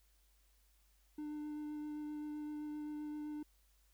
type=tone with vibrato; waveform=triangle; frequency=299.8 Hz; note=D4; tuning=36 cents sharp; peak=-39 dBFS; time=1.18-3.43 s; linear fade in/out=5 ms; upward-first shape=sine; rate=7.7 Hz; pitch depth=10 cents each way; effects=added 50 Hz sine -69 dBFS peak until 3.93 s + white hiss -75 dBFS RMS until 3.93 s